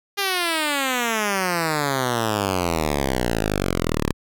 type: exponential sweep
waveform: 5% pulse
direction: down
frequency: 407.3 to 34.65 Hz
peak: -9 dBFS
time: 0.17-4.13 s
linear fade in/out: 20 ms
effects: none